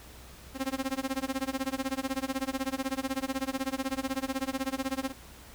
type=tone with tremolo; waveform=sawtooth; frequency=266.5 Hz; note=C4; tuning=32 cents sharp; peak=-23 dBFS; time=0.54-5.13 s; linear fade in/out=50 ms; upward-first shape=sine; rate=16 Hz; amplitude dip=100%; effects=added 62 Hz sine -52 dBFS peak until 5.54 s + pink hiss -51 dBFS RMS until 5.54 s